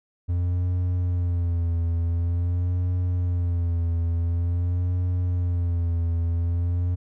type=tone with vibrato; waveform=triangle; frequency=86.9 Hz; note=F2; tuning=8 cents flat; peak=-19 dBFS; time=0.28-6.96 s; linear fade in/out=20 ms; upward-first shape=sine; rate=0.47 Hz; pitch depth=56 cents each way; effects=none